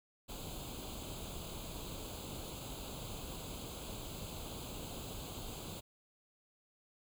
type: noise with comb filter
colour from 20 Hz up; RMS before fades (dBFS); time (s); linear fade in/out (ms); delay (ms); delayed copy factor
pink; -45; 0.28-5.81; 20; 0.27; +0.85
effects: none